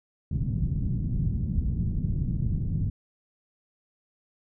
white low-pass noise, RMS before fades -27 dBFS, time 0.31-2.9 s, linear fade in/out 5 ms, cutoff 170 Hz, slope 24 dB/octave, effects none

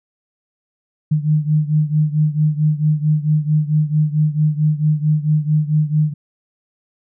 sine beating tone pair, 151.1 / 155.6 Hz, D3 / D#3, +50 / 0 cents, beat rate 4.5 Hz, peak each -15 / -18 dBFS, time 1.11-6.14 s, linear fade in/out 10 ms, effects none

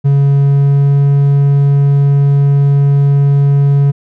triangle tone with pitch glide, 140 to 140.89 Hz, C#3 to C#3, +18 to +28 cents, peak -4 dBFS, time 0.04-3.92 s, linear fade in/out 20 ms, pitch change +10 cents, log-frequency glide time 0.42-1 s, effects none

